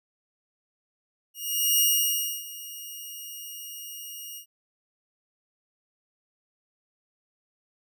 5% pulse tone with ADSR envelope, 2863 Hz, F7, 42 cents sharp, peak -10 dBFS, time 1.34-4.46 s, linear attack 460 ms, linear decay 630 ms, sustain -19 dB, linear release 91 ms, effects none

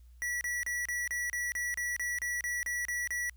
square tone bursts, 1944 Hz, B6, 28 cents flat, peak -32 dBFS, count 14, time 0.22-3.296 s, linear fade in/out 0 ms, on 190 ms, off 32 ms, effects added 60 Hz sine -52 dBFS peak until 3.36 s + white hiss -74 dBFS RMS until 3.36 s

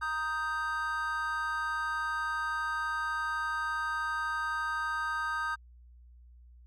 triangle chord, Eb major, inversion second, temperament equal, 932.3 / 1244.5 / 1568 Hz, Bb5 / Eb6 / G6, 0 / 0 / 0 cents, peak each -37 / -32 / -32 dBFS, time 0.01-5.56 s, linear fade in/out 20 ms, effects added 60 Hz sine -52 dBFS peak until 6.66 s

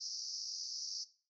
pink band-pass noise, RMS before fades -43 dBFS, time 0-1.05 s, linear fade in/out 20 ms, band 4700 to 5900 Hz, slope 96 dB/octave, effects noise-tail reverb RT60 0.4 s tail -17 dB re dry

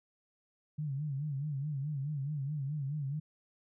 sine tone with vibrato, 143.6 Hz, D3, 39 cents flat, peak -33 dBFS, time 0.78-3.2 s, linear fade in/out 10 ms, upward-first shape sine, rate 4.7 Hz, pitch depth 120 cents each way, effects none

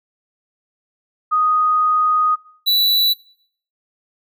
sine / square tone pair in turn, 1244.5 / 3951 Hz, D#6 / B7, 0 / 0 cents, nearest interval octave + minor sixth, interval 2000 cents, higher second, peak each -13 dBFS, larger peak neither, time 1.31-2.36 / 2.66-3.14 s, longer first, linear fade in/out 20 ms, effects noise-tail reverb RT60 0.6 s tail -22 dB re dry

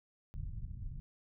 pink low-pass noise, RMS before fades -42 dBFS, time 0.34-1 s, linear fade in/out 0 ms, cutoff 130 Hz, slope 24 dB/octave, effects none

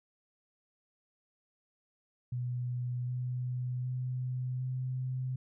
sine tone with pitch steps, 123.47 / 125.12 / 126.79 / 128.49 Hz, B2 / B2 / B2 / C3, 0 / +23 / +46 / -31 cents, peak -32 dBFS, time 2.32-5.36 s, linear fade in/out 5 ms, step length 760 ms, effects none

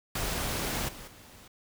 pink noise with level steps, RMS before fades -32 / -45 / -52 dBFS, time 0.15-1.48 s, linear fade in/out 5 ms, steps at 0.88 / 1.07 s, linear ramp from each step 10 ms, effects none

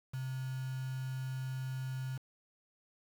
sine tone with quantisation, 130.81 Hz, C3, in tune, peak -36 dBFS, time 0.13-2.18 s, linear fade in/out 10 ms, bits 8, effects none

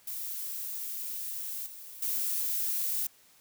violet noise with level steps, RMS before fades -37 / -46 / -31 dBFS, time 0.07-3.07 s, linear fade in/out 5 ms, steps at 1.66 / 2.02 s, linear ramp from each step 5 ms, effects white hiss -61 dBFS RMS until 3.4 s

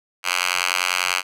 5% pulse tone with high-pass filter, 90.2 Hz, F#2, 44 cents flat, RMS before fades -22 dBFS, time 0.23-1.23 s, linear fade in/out 50 ms, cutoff 1800 Hz, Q 2, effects low-pass 12000 Hz 12 dB/octave

